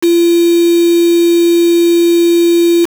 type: tone with quantisation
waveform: sine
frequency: 341.1 Hz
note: F4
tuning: 41 cents flat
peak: -6 dBFS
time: 0.02-2.86 s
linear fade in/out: 20 ms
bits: 3
effects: none